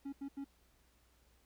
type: tone bursts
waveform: triangle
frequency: 277.2 Hz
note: C#4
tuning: in tune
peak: -38 dBFS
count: 3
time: 0.05-0.445 s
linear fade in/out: 10 ms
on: 77 ms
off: 82 ms
effects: added 60 Hz sine -70 dBFS peak until 1.45 s + pink hiss -72 dBFS RMS until 1.45 s